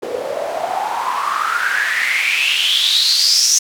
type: noise with band-pass filter sweep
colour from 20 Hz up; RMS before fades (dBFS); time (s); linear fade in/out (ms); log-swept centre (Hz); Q
white; -17; 0.02-3.59; 10; 450 to 6100; 7.8
effects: none